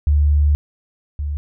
sine tone pair in turn, 73.42 / 73.08 Hz, D2 / D2, 0 / -8 cents, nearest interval unison, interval 8 cents, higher first, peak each -11 / -20 dBFS, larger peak first, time 0.07-0.55 / 1.19-1.37 s, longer first, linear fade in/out 0 ms, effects none

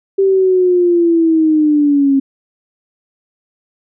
sine linear sweep, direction down, 392 to 270 Hz, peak -8 dBFS, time 0.18-2.2 s, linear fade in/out 10 ms, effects none

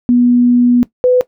sine tone pair in turn, 243.8 / 501 Hz, B3 / B4, -22 / +25 cents, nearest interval octave, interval 1247 cents, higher second, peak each -6 dBFS, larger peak neither, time 0.09-0.83 / 1.04-1.21 s, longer first, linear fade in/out 0 ms, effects noise-tail reverb RT60 0.1 s tail -17 dB re dry

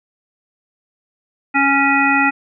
harmonic tone, 277.2 Hz, C#4, in tune, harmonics 1 / 3 / 5 / 7 / 9, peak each -18 / -18 / -18 / -18 / -18 dBFS, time 1.54-2.31 s, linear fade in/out 20 ms, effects none

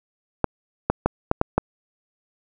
clicks, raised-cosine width 1 ms, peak -3 dBFS, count 6, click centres 0.443 / 0.9 / 1.06 / 1.314 / 1.414 / 1.58 s, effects none

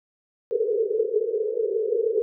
white band-pass noise, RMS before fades -24 dBFS, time 0.51-2.22 s, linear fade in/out 0 ms, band 410 to 470 Hz, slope 96 dB/octave, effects none

